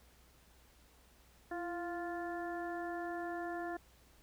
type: harmonic tone with a mistuned harmonic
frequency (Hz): 349.2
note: F4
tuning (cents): 0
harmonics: 1 / 2 / 3 / 4 / 5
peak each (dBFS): -41 / -42 / -51 / -50 / -48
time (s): 1.51-3.77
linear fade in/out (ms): 5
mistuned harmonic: 1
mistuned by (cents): -50
effects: added 60 Hz sine -66 dBFS peak until 4.22 s + pink hiss -66 dBFS RMS until 4.22 s